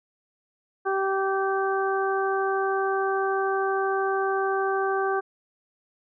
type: harmonic tone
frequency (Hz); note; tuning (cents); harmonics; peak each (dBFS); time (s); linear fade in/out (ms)
387.6; G4; -20; 1 / 2 / 3 / 4; -25 / -28 / -30 / -31; 0.85-5.21; 20
effects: none